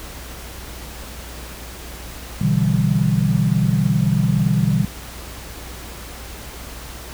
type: chord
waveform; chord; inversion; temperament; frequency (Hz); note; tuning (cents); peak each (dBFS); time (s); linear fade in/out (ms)
sine; E minor seventh; second; equal with one note detuned; 123.47 / 146.83 / 164.81 / 194.42; B2 / D3 / E3 / G3; 0 / 0 / 0 / -14; -20; 2.41-4.85; 5
effects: added 60 Hz sine -36 dBFS peak until 7.13 s + pink hiss -36 dBFS RMS until 7.13 s